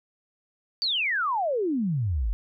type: exponential sweep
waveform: sine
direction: down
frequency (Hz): 4699 to 45.74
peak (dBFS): -23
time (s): 0.82-2.33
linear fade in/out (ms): 0
effects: none